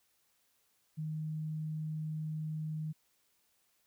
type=tone; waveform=sine; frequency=155.56 Hz; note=D#3; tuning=in tune; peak=-35 dBFS; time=0.97-2.93 s; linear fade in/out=20 ms; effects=white hiss -74 dBFS RMS until 3.86 s